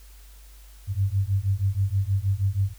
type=beating tone pair; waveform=sine; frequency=94.9 / 101.2 Hz; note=F#2 / G#2; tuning=+44 / -44 cents; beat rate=6.3 Hz; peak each=-24 dBFS; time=0.87-2.74 s; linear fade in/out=50 ms; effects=added 50 Hz sine -45 dBFS peak until 2.78 s + white hiss -55 dBFS RMS until 2.78 s